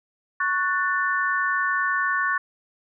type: chord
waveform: sine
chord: F# minor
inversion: second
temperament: just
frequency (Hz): 1110 / 1480 / 1776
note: C#6 / F#6 / A6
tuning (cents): +2 / 0 / +16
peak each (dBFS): -25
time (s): 0.4-2.38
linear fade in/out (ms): 5
effects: none